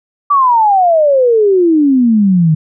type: exponential sweep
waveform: sine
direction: down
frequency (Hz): 1174.7 to 152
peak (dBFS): -6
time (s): 0.3-2.55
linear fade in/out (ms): 10
effects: none